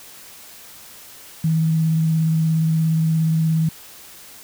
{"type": "tone with vibrato", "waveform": "sine", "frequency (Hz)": 160.5, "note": "E3", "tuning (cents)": -46, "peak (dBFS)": -15, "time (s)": [1.44, 3.69], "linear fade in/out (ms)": 5, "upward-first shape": "square", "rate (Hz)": 17, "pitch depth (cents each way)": 12, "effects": ["white hiss -42 dBFS RMS until 4.43 s"]}